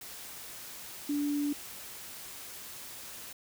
sine tone in noise, 290 Hz, D4, 22 cents flat, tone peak -28 dBFS, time 1.09-1.53 s, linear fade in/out 5 ms, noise white, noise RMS -45 dBFS, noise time 0.01-3.33 s, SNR +14 dB, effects none

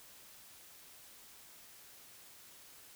silence, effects white hiss -57 dBFS RMS until 2.95 s

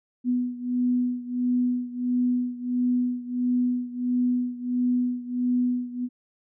sine beating tone pair, 246.9 / 248.4 Hz, B3 / B3, 0 / +10 cents, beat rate 1.5 Hz, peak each -24 / -27 dBFS, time 0.24-6.09 s, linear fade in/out 50 ms, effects none

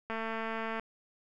click train, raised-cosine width 0.5 ms, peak -22 dBFS, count 157, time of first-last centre 0.1-0.796 s, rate 224 Hz, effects none

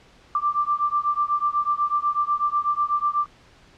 sine beating tone pair, 1174.7 / 1182.8 Hz, D6 / D6, 0 / +12 cents, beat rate 8.1 Hz, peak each -23 dBFS, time 0.35-3.26 s, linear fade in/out 2 ms, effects pink hiss -53 dBFS RMS until 3.77 s + low-pass 5000 Hz 12 dB/octave

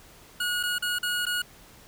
25% pulse tone with dropouts, 1449 Hz, F#6, 37 cents flat, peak -22 dBFS, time 0.4-1.42 s, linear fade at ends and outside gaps 5 ms, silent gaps 0.63-0.634 / 0.784-0.823 / 0.987-1.029 / 1.255-1.265 s, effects pink hiss -52 dBFS RMS until 1.87 s

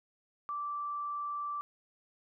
sine tone, 1168 Hz, D6, 10 cents flat, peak -34 dBFS, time 0.49-1.61 s, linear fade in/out 0 ms, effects none

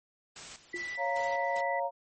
white noise with tremolo, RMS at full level -44 dBFS, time 0.36-1.61 s, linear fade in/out 2 ms, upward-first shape square, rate 2.5 Hz, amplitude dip 75%
sine tone, 1975.5 Hz, B6, in tune, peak -35 dBFS, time 0.73-1.8 s, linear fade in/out 10 ms
sine tone with exponential decay, 349.2 Hz, F4, in tune, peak -35 dBFS, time 0.74-0.93 s, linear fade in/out 2 ms, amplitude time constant 41 ms
sine chord, Bb minor, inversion first, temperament equal, 554.4 / 698.5 / 932.3 Hz, Db5 / F5 / Bb5, 0 / 0 / 0 cents, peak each -33 dBFS, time 0.97-1.91 s, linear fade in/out 50 ms
effects MP3 32 kbps

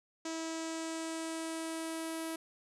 sawtooth tone with low-pass filter sweep, 324.6 Hz, E4, 27 cents flat, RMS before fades -39 dBFS, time 0.25-2.36 s, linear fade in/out 5 ms, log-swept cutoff 6900 to 11000 Hz, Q 2.9, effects none

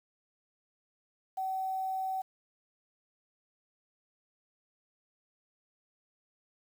sine tone with quantisation, 760 Hz, F#5, 46 cents sharp, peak -31 dBFS, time 1.37-2.22 s, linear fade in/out 10 ms, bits 9, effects none

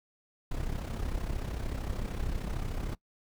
brown noise with amplitude modulation, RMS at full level -31 dBFS, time 0.51-2.95 s, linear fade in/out 5 ms, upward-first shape sine, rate 33.2 Hz, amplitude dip 65%, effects noise-tail reverb RT60 0.1 s tail -22 dB re dry

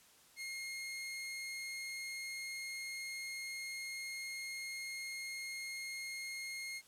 sawtooth tone, 2142 Hz, C7, 40 cents sharp, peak -38 dBFS, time 0.36-6.82 s, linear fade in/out 50 ms, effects white hiss -64 dBFS RMS until 6.87 s + low-pass 12000 Hz 12 dB/octave

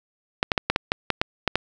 clicks, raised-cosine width 0.3 ms, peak -3 dBFS, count 10, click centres 0.429 / 0.518 / 0.578 / 0.7 / 0.761 / 0.919 / 1.103 / 1.215 / 1.477 / 1.556 s, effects none

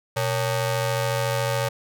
sawtooth ring-modulated tone, 340.1 Hz, F4, 46 cents flat, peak -15 dBFS, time 0.16-1.69 s, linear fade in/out 10 ms, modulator 217 Hz, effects none

